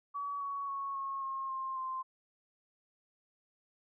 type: tone with pitch steps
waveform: sine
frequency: 1136 / 1120.4 / 1104.9 / 1089.7 / 1074.7 / 1059.9 / 1045.3 Hz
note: C#6 / C#6 / C#6 / C#6 / C6 / C6 / C6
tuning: +42 / +18 / -6 / -30 / +46 / +22 / -2 cents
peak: -35 dBFS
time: 0.14-2.03 s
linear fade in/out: 20 ms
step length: 270 ms
effects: none